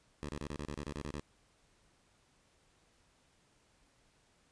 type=tone bursts; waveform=10% pulse; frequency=73.42 Hz; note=D2; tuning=in tune; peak=-31 dBFS; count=11; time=0.23-1.197 s; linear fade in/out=0 ms; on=57 ms; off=34 ms; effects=pink hiss -70 dBFS RMS until 4.51 s + resampled to 22050 Hz